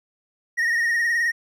triangle tone with vibrato, 1864.7 Hz, A#6, in tune, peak -17 dBFS, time 0.57-1.32 s, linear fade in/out 20 ms, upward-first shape triangle, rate 19 Hz, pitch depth 59 cents each way, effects none

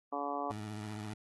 harmonic tone, 142.9 Hz, D3, 47 cents flat, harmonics 2 / 3 / 4 / 5 / 6 / 7 / 8, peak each -42 / -44 / -43 / -39 / -42 / -43 / -41 dBFS, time 0.12-0.52 s, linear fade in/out 10 ms
20% pulse tone with vibrato, 106.1 Hz, G#2, 38 cents sharp, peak -35 dBFS, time 0.5-1.14 s, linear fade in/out 5 ms, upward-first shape sine, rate 15 Hz, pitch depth 44 cents each way
effects AAC 32 kbps

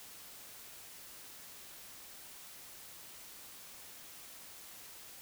silence, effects white hiss -52 dBFS RMS until 5.21 s

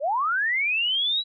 sine linear sweep, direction up, 523.3 to 3951 Hz, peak -21 dBFS, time 0-1.24 s, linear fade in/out 50 ms, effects none

